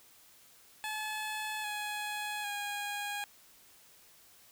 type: tone with pitch steps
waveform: 15% pulse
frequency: 859 / 838.9 / 819.3 Hz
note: A5 / G#5 / G#5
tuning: -42 / +17 / -24 cents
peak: -29 dBFS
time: 0.84-3.24 s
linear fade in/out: 0 ms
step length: 800 ms
effects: white hiss -60 dBFS RMS until 4.51 s